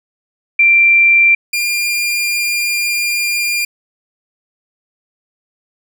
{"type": "tone pair in turn", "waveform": ["sine", "sawtooth"], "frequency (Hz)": [2359, 2402], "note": ["D7", "D7"], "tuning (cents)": [7, 38], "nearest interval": "unison", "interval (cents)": 31, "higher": "second", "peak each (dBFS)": [-6, -11], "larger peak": "first", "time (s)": [[0.59, 1.35], [1.53, 3.65]], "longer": "second", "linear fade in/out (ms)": 5, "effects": []}